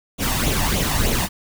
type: noise with flanger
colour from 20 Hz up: pink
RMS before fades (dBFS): -20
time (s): 0.18-1.29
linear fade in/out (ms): 50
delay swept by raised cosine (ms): 0.29 to 1.13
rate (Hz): 3.3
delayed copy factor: +0.6
effects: none